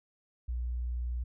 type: tone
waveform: sine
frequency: 60.5 Hz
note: B1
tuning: 35 cents flat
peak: -31 dBFS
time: 0.48-1.24 s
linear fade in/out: 10 ms
effects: none

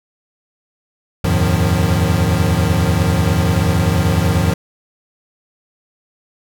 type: tone cluster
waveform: square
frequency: 81.7 / 91.9 / 108.2 / 154.8 / 177.9 Hz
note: E2 / F#2 / A2 / D#3 / F3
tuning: -15 / -11 / -29 / -9 / +32 cents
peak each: -20 dBFS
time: 1.24-4.54 s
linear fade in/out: 5 ms
effects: none

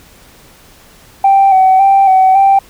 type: tone with vibrato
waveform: sine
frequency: 770 Hz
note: G5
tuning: 31 cents flat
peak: -3 dBFS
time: 1.24-2.59 s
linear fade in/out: 5 ms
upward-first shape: square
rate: 1.8 Hz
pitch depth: 31 cents each way
effects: tanh soft clip ceiling -1 dBFS + pink hiss -42 dBFS RMS until 2.69 s

